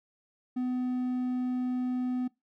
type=tone; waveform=triangle; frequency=251.3 Hz; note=B3; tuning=30 cents sharp; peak=-26 dBFS; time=0.56-2.28 s; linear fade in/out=10 ms; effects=noise-tail reverb RT60 0.2 s tail -22 dB re dry